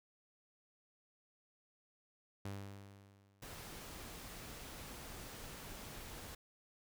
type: tone with exponential decay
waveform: sawtooth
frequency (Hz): 99.4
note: G2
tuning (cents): +25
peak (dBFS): -37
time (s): 2.45-3.74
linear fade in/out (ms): 5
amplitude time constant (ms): 280
type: noise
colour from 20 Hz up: pink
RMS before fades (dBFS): -50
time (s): 3.42-6.35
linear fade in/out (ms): 5
effects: none